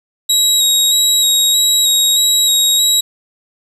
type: tone with vibrato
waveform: 25% pulse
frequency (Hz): 3821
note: A#7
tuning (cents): +42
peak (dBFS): -5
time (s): 0.29-3.01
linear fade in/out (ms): 10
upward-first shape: square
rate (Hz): 1.6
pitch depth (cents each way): 15
effects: 7-bit

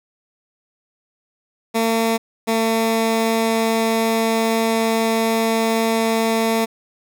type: tone pair in turn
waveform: 15% pulse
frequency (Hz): 226.5 / 225.2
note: A#3 / A3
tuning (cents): -50 / +40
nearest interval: unison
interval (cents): 10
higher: first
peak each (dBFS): -10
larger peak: neither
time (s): 1.74-2.18 / 2.47-6.66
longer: second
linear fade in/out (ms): 20
effects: none

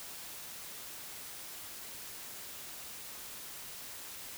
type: silence
effects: white hiss -46 dBFS RMS until 4.37 s

